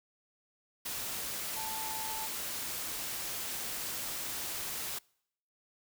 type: tone in noise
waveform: sine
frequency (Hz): 880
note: A5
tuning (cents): 0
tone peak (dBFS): -40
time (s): 1.56-2.27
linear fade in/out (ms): 10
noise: white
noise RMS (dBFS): -38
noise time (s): 0.85-4.99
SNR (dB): -5
effects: noise-tail reverb RT60 0.7 s tail -26 dB re dry